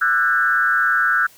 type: tone with frequency modulation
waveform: sine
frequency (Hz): 1480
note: F#6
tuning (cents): 0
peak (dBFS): -14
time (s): 0.01-1.27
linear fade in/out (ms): 10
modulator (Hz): 139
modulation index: 1.2
effects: white hiss -49 dBFS RMS until 1.37 s